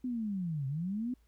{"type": "linear two-way sweep", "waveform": "sine", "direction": "down then up", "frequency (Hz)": [257.5, 130, 257.5], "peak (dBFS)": -32, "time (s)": [0.04, 1.14], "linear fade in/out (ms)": 5, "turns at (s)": 0.67, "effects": ["added 56 Hz sine -63 dBFS peak until 1.27 s", "pink hiss -75 dBFS RMS until 1.27 s"]}